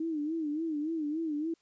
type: tone with vibrato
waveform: sine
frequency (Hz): 311.1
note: D#4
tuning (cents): 0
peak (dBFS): -30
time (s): 0-1.54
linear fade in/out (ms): 5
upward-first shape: sine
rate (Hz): 3.5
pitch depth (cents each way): 110
effects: white hiss -72 dBFS RMS until 1.61 s + resampled to 16000 Hz